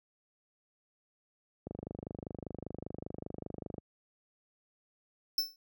click train, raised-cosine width 2 ms, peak -26 dBFS, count 54, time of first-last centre 1.67-3.782 s, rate 25.1 Hz
square tone with exponential decay, 5310 Hz, E8, 12 cents sharp, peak -24 dBFS, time 5.38-5.56 s, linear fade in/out 2 ms, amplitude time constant 37 ms
effects high-pass 80 Hz 12 dB/octave

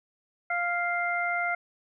harmonic tone, 698.5 Hz, F5, in tune, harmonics 1 / 2 / 3, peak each -30 / -30 / -30 dBFS, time 0.5-1.55 s, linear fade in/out 5 ms, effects none

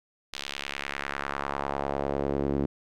sawtooth tone with band-pass filter sweep, 70 Hz, C#2, 18 cents sharp, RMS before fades -31 dBFS, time 0.33-2.66 s, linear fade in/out 5 ms, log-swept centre 3900 to 300 Hz, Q 1.6, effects none

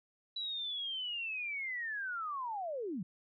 sine linear sweep, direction down, 3951 to 159.4 Hz, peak -36 dBFS, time 0.36-3.03 s, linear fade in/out 5 ms, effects none

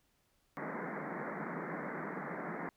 pink band-pass noise, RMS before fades -41 dBFS, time 0.57-2.69 s, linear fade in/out 0 ms, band 150 to 2100 Hz, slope 96 dB/octave, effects pink hiss -75 dBFS RMS until 2.76 s

